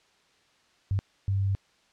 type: tone bursts at uneven times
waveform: sine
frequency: 97.9 Hz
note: G2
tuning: 2 cents flat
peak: -23 dBFS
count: 2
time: 0.91-0.99 / 1.28-1.55 s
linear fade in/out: 0 ms
effects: white hiss -64 dBFS RMS until 1.92 s + low-pass 5000 Hz 12 dB/octave